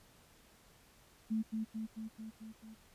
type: tone with echo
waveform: sine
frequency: 220 Hz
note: A3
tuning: in tune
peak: -31 dBFS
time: 1.3-1.43 s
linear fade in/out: 20 ms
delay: 220 ms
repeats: 6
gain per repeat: -3 dB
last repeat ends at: 2.75 s
effects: pink hiss -64 dBFS RMS until 2.94 s + resampled to 32000 Hz